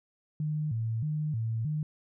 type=tone with vibrato; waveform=sine; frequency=131.1 Hz; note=C3; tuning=4 cents sharp; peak=-28 dBFS; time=0.4-1.83 s; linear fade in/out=2 ms; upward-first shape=square; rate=1.6 Hz; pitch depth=260 cents each way; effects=none